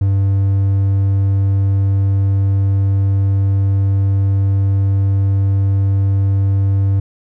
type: tone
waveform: triangle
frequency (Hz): 98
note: G2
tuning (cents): 0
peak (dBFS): -9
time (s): 0.01-7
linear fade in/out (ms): 5
effects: none